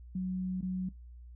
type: tone with dropouts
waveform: sine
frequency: 185 Hz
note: F#3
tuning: in tune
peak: -31 dBFS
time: 0.15-0.89 s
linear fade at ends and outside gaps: 5 ms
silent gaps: 0.61-0.626 s
effects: noise-tail reverb RT60 0.2 s tail -22 dB re dry + added 60 Hz sine -47 dBFS peak until 1.35 s